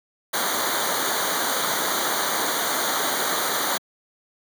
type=noise with comb filter; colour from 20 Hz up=pink; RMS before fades=-24 dBFS; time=0.33-3.78 s; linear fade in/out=10 ms; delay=0.38 ms; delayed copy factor=-0.95; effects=high-pass 200 Hz 12 dB/octave